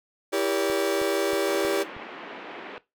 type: chord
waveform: 40% pulse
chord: E diminished seventh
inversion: none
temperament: just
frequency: 329.6 / 395.6 / 474.7 / 569.6 Hz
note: E4 / G4 / Bb4 / Db5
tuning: 0 / +16 / +31 / +47 cents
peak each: -29 / -26 / -31 / -27 dBFS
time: 0.32-1.84 s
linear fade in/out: 20 ms
type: click train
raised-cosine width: 3 ms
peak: -30 dBFS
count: 5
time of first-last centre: 0.7-1.966 s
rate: 3.16 Hz
type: band-pass noise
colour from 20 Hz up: pink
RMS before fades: -40 dBFS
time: 1.48-2.78 s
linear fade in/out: 0 ms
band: 260 to 2900 Hz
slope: 24 dB/octave
effects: noise-tail reverb RT60 0.2 s tail -17 dB re dry